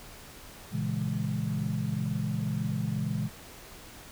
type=chord; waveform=sine; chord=A# half-diminished seventh; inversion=none; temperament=equal; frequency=116.54 / 138.59 / 164.81 / 207.7 Hz; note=A#2 / C#3 / E3 / G#3; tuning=0 / 0 / 0 / 0 cents; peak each=-33 dBFS; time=0.71-3.3 s; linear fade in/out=50 ms; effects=tanh soft clip ceiling -18 dBFS + pink hiss -48 dBFS RMS until 4.11 s